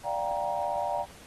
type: chord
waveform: sine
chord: G minor seventh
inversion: second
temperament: just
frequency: 588 / 705.6 / 784 / 940.8 Hz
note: D5 / F5 / G5 / Bb5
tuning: +2 / +18 / 0 / +16 cents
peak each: -33 dBFS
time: 0.03-1.06 s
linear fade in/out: 50 ms
effects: pink hiss -51 dBFS RMS until 1.26 s + AAC 32 kbps